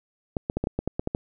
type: clicks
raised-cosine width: 2 ms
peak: -12 dBFS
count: 10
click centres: 0.368 / 0.499 / 0.57 / 0.64 / 0.671 / 0.79 / 0.876 / 0.995 / 1.074 / 1.149 s
effects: none